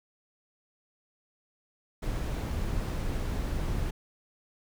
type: noise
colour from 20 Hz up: brown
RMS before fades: -31 dBFS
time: 2.02-3.91 s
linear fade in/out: 10 ms
effects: none